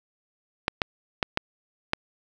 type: clicks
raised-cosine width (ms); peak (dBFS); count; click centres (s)
0.3; -6; 5; 0.681 / 0.818 / 1.228 / 1.374 / 1.934
effects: none